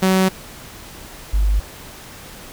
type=tone pair in turn; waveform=sawtooth / sine; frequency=188.4 / 50.42 Hz; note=F#3 / G1; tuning=+32 / +49 cents; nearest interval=octave + major seventh; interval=2283 cents; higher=first; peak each=-9 / -13 dBFS; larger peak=first; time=0.02-0.29 / 1.33-1.6 s; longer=neither; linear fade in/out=10 ms; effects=pink hiss -38 dBFS RMS until 2.52 s